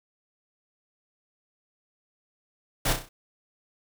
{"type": "noise with echo", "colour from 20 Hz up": "pink", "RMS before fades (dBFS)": -25, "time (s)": [2.85, 2.93], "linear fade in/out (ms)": 5, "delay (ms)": 32, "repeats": 5, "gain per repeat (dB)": -6, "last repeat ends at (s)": 3.09, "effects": []}